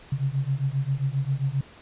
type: beating tone pair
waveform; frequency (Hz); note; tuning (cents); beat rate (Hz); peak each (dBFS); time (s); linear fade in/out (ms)
sine; 132.7 / 140.2; C3 / C#3; +25 / +20; 7.5; -26; 0.12-1.61; 5
effects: pink hiss -49 dBFS RMS until 1.81 s + resampled to 8000 Hz